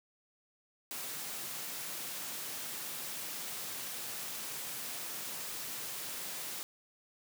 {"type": "high-pass noise", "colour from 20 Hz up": "white", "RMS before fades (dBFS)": -41, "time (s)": [0.91, 6.63], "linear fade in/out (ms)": 0, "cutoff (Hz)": 110, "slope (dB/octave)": 48, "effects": []}